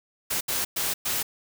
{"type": "noise bursts at uneven times", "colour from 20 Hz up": "white", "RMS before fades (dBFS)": -27, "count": 4, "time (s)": [[0.3, 0.41], [0.48, 0.65], [0.76, 0.94], [1.05, 1.23]], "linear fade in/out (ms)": 10, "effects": []}